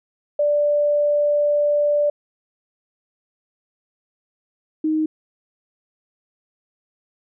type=tone pair in turn; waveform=sine; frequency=587 / 311.9 Hz; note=D5 / D#4; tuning=-1 / +4 cents; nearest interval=major seventh; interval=1095 cents; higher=first; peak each=-15 / -17 dBFS; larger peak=first; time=0.39-2.1 / 4.84-5.06 s; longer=first; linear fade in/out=5 ms; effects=none